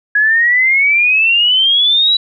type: exponential sweep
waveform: sine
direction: up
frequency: 1667 to 3951 Hz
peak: -8 dBFS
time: 0.15-2.17 s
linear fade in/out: 5 ms
effects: none